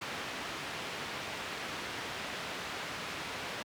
white low-pass noise, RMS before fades -40 dBFS, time 0.01-3.63 s, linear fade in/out 10 ms, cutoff 2800 Hz, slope 12 dB/octave, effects high-pass 80 Hz 12 dB/octave

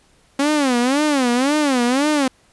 sawtooth tone with vibrato, 270 Hz, C#4, 45 cents flat, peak -11 dBFS, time 0.39-2.28 s, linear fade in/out 5 ms, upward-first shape sine, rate 1.9 Hz, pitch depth 210 cents each way, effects pink hiss -56 dBFS RMS until 2.52 s + resampled to 24000 Hz

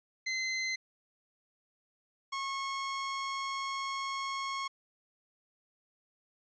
sawtooth tone pair in turn, 2060 / 1091.2 Hz, C7 / C#6, -28 / -28 cents, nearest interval major seventh, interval 1100 cents, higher first, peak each -28 / -30 dBFS, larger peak first, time 0.26-0.76 / 2.32-4.68 s, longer second, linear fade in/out 10 ms, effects resampled to 16000 Hz

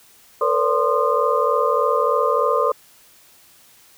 sine tone cluster, 451.2 / 494.5 / 568 / 1046 / 1220 Hz, A4 / B4 / C#5 / C6 / D#6, +44 / +2 / +42 / -1 / -34 cents, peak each -22 dBFS, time 0.41-2.72 s, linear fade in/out 5 ms, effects white hiss -51 dBFS RMS until 3.97 s

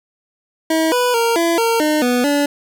25% pulse tone with pitch steps, 320.9 / 493.4 / 463.3 / 336.4 / 459 / 304.7 / 246.3 / 287.8 Hz, E4 / B4 / A#4 / E4 / A#4 / D#4 / B3 / D4, -46 / -2 / -11 / +35 / -27 / -36 / -5 / -35 cents, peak -10 dBFS, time 0.7-2.46 s, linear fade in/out 5 ms, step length 220 ms, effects none

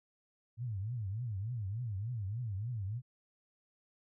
sine tone with vibrato, 108.7 Hz, A2, 21 cents flat, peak -35 dBFS, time 0.57-3.02 s, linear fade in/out 50 ms, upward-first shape triangle, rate 3.4 Hz, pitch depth 290 cents each way, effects none

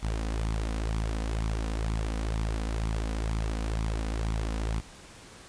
sawtooth tone with flanger, 54.5 Hz, A1, 16 cents flat, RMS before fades -30 dBFS, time 0.02-4.81 s, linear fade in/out 20 ms, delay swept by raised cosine 0.85 to 4.05 ms, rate 2.1 Hz, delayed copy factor +0.55, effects pink hiss -49 dBFS RMS until 5.48 s + resampled to 22050 Hz

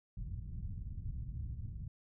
white low-pass noise, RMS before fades -42 dBFS, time 0.17-1.88 s, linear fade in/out 5 ms, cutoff 120 Hz, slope 24 dB/octave, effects none

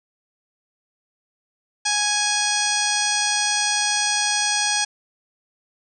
harmonic tone with a mistuned harmonic, 830.6 Hz, G#5, in tune, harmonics 1 / 2 / 3 / 4 / 5 / 6 / 7 / 8 / 10, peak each -27 / -27 / -29 / -28 / -30 / -27 / -26 / -29 / -28 dBFS, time 1.85-4.85 s, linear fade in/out 10 ms, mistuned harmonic 5, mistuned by +59 cents, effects none

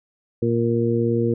harmonic tone, 116.9 Hz, A#2, 5 cents sharp, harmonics 1 / 2 / 3 / 4, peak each -23 / -23 / -23 / -23 dBFS, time 0.42-1.34 s, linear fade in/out 5 ms, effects none

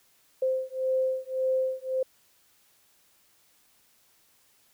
sine beating tone pair, 520 / 521.8 Hz, C5 / C5, -11 / -5 cents, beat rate 1.8 Hz, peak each -28 dBFS, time 0.42-2.03 s, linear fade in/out 5 ms, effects white hiss -64 dBFS RMS until 4.73 s

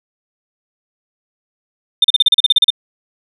sine tone bursts, 3600 Hz, A7, 39 cents sharp, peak -4 dBFS, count 12, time 2.02-2.704 s, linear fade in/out 5 ms, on 24 ms, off 36 ms, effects tanh soft clip ceiling -3 dBFS

